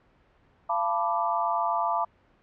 sine chord, B half-diminished seventh, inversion second, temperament equal with one note detuned, 686.9 / 880 / 987.8 / 1174.7 Hz, F5 / A5 / B5 / D6, -29 / 0 / 0 / 0 cents, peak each -29 dBFS, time 0.69-2.05 s, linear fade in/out 10 ms, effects pink hiss -62 dBFS RMS until 2.42 s + low-pass 2000 Hz 12 dB/octave

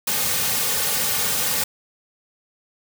white noise with comb filter, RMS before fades -22 dBFS, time 0.07-1.64 s, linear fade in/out 5 ms, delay 3 ms, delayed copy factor -0.7, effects none

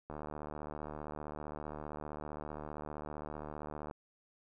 click train, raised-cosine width 1 ms, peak -29 dBFS, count 288, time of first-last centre 0.1-3.911 s, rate 75.3 Hz, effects none

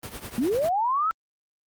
pink noise with tremolo, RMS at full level -34 dBFS, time 0.03-0.69 s, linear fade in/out 2 ms, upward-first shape triangle, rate 10 Hz, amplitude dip 80%
sine linear sweep, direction up, 213.9 to 1344 Hz, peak -21 dBFS, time 0.38-1.11 s, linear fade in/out 0 ms
effects high-pass 60 Hz 12 dB/octave + Opus 32 kbps

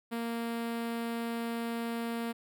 sawtooth tone with notch filter, 232.2 Hz, A#3, 7 cents flat, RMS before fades -35 dBFS, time 0.11-2.33 s, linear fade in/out 20 ms, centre 6200 Hz, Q 1.3, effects none

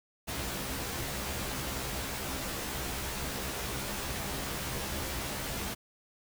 pink noise with comb filter, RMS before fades -36 dBFS, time 0.27-5.75 s, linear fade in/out 20 ms, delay 15 ms, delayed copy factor +0.8, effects none

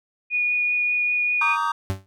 sine tone with vibrato, 2454 Hz, D#7, 25 cents flat, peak -19 dBFS, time 0.3-1.57 s, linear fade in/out 50 ms, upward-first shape triangle, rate 5.1 Hz, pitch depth 8 cents each way
triangle chord, Eb major seventh, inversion second, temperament equal with one note detuned, 932.3 / 1150.5 / 1244.5 / 1568 Hz, Bb5 / D6 / Eb6 / G6, 0 / -36 / 0 / 0 cents, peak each -24 / -24 / -24 / -29 dBFS, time 1.41-1.72 s, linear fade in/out 5 ms
40% pulse tone with exponential decay, 96 Hz, G2, 36 cents flat, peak -18 dBFS, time 1.9-2.06 s, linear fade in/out 0 ms, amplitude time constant 33 ms
effects none

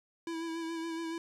square tone with vibrato, 329.6 Hz, E4, in tune, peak -36 dBFS, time 0.27-1.18 s, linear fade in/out 2 ms, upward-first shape sine, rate 7.1 Hz, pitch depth 28 cents each way, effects low-pass 8000 Hz 12 dB/octave + 11-bit

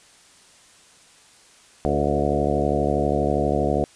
harmonic tone with a mistuned harmonic, 72.4 Hz, D2, 24 cents flat, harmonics 1 / 2 / 3 / 4 / 5 / 6 / 7 / 8 / 9 / 10, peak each -28 / -28 / -28 / -28 / -28 / -28 / -28 / -28 / -28 / -28 dBFS, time 1.85-3.84 s, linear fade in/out 0 ms, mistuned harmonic 6, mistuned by +19 cents, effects white hiss -52 dBFS RMS until 3.95 s + resampled to 22050 Hz

